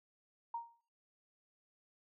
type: tone with exponential decay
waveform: sine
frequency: 932.3 Hz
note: A#5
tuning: in tune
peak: -35 dBFS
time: 0.54-0.81 s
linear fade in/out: 5 ms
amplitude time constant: 57 ms
effects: noise-tail reverb RT60 0.5 s tail -22 dB re dry